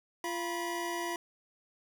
25% pulse tone pair together, 345.1 / 974 Hz, F4 / B5, -21 / -24 cents, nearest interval octave + tritone, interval 1797 cents, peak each -32 / -33 dBFS, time 0.24-1.16 s, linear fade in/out 2 ms, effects none

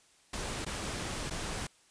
pink noise with dropouts, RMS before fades -37 dBFS, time 0.33-1.67 s, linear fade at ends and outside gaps 5 ms, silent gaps 0.649-0.663 / 1.299-1.307 s, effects white hiss -64 dBFS RMS until 1.9 s + resampled to 22050 Hz

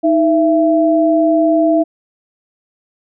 sine tone pair together, 315.3 / 668 Hz, D#4 / E5, +23 / +23 cents, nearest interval octave + minor second, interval 1300 cents, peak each -12 dBFS, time 0.03-1.84 s, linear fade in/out 20 ms, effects none

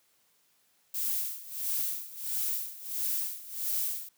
violet noise with tremolo, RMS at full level -30 dBFS, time 0.94-4.09 s, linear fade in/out 5 ms, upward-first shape sine, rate 1.5 Hz, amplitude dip 85%, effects white hiss -69 dBFS RMS until 4.17 s + high-pass 100 Hz 12 dB/octave

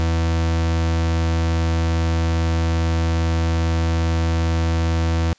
40% pulse tone, 82.41 Hz, E2, in tune, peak -16 dBFS, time 0-5.33 s, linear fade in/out 0 ms, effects white hiss -57 dBFS RMS until 5.38 s + resampled to 16000 Hz

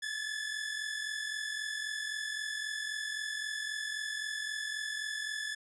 sawtooth tone pair together, 1702 / 1745.8 Hz, G#6 / A6, +42 / -14 cents, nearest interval unison, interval 44 cents, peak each -35 / -34 dBFS, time 0.02-5.55 s, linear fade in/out 10 ms, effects resampled to 22050 Hz

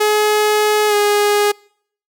sawtooth tone with pitch glide, 423 to 413.3 Hz, G#4 to G#4, +32 to -8 cents, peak -8 dBFS, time 0-1.52 s, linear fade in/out 10 ms, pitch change -40 cents, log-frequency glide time 0.88-0.94 s, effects noise-tail reverb RT60 0.6 s tail -26 dB re dry

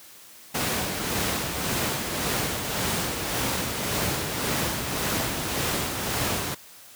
pink noise with tremolo, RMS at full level -25 dBFS, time 0.54-6.55 s, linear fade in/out 10 ms, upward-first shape sine, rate 1.8 Hz, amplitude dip 40%, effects white hiss -48 dBFS RMS until 6.95 s + high-pass 80 Hz 12 dB/octave

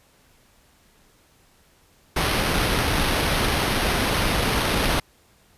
pink noise with sample-and-hold, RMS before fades -22 dBFS, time 2.16-5 s, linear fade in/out 5 ms, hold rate 7350 Hz, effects pink hiss -58 dBFS RMS until 5.57 s + resampled to 32000 Hz

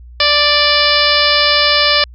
harmonic tone with a mistuned harmonic, 587.3 Hz, D5, in tune, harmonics 1 / 2 / 3 / 4 / 5 / 6 / 7 / 8 / 9, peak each -18 / -18 / -18 / -18 / -18 / -18 / -18 / -18 / -18 dBFS, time 0.2-2.04 s, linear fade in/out 2 ms, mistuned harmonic 9, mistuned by -34 cents, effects added 60 Hz sine -33 dBFS peak until 2.14 s

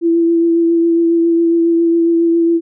sine tone with vibrato, 335.2 Hz, E4, 29 cents sharp, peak -9 dBFS, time 0.01-2.61 s, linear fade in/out 50 ms, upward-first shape triangle, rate 7.3 Hz, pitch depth 19 cents each way, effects none

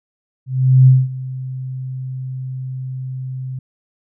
sine tone with ADSR envelope, 130 Hz, C3, 11 cents flat, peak -4 dBFS, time 0.46-3.59 s, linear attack 410 ms, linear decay 210 ms, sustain -19 dB, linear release 4 ms, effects none

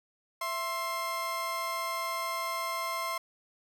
30% pulse tone pair together, 664 / 1055.6 Hz, E5 / C6, +12 / +15 cents, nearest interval minor sixth, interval 803 cents, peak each -35 / -30 dBFS, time 0.41-3.18 s, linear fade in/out 5 ms, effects none

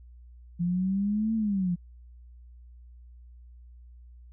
sine exponential two-way sweep, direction up then down, 170.7 to 225.6 to 170.7 Hz, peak -24 dBFS, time 0.59-1.76 s, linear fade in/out 20 ms, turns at 1.35 s, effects added 60 Hz sine -47 dBFS peak until 4.32 s

